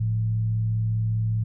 sine tone with frequency modulation, 110 Hz, A2, in tune, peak -21 dBFS, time 0-1.44 s, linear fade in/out 10 ms, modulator 65 Hz, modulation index 0.31, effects none

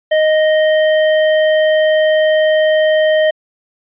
sine tone with hard clipping, 622 Hz, D#5, 1 cent flat, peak -11 dBFS, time 0.11-3.31 s, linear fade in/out 10 ms, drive 18 dB, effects resampled to 8000 Hz

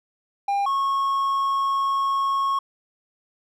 triangle tone pair in turn, 801 / 1095.5 Hz, G5 / C#6, +37 / -21 cents, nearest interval perfect fourth, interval 542 cents, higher second, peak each -18 dBFS, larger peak neither, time 0.48-0.66 / 0.66-2.59 s, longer second, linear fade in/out 5 ms, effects none

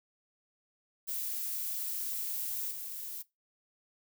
violet noise with level steps, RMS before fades -36 / -41 dBFS, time 1.07-3.23 s, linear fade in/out 20 ms, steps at 2.71 s, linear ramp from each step 2 ms, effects noise-tail reverb RT60 0.2 s tail -20 dB re dry

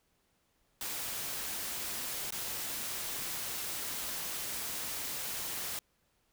white noise with dropouts, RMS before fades -38 dBFS, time 0.81-5.79 s, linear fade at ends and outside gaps 1 ms, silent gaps 2.306-2.323 s, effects pink hiss -74 dBFS RMS until 6.32 s

